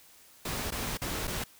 pink noise with dropouts, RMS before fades -34 dBFS, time 0.45-1.44 s, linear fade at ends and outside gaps 5 ms, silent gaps 0.707-0.72 / 0.973-1.016 / 1.272-1.277 s, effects white hiss -57 dBFS RMS until 1.59 s

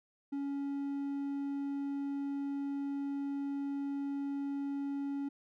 triangle tone, 280 Hz, C#4, 18 cents sharp, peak -32 dBFS, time 0.32-5.29 s, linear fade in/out 10 ms, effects none

